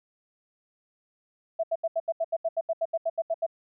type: tone bursts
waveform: sine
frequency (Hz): 659.3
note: E5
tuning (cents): 0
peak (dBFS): -23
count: 16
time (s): 1.59-3.465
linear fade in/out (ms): 10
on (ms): 45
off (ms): 77
effects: none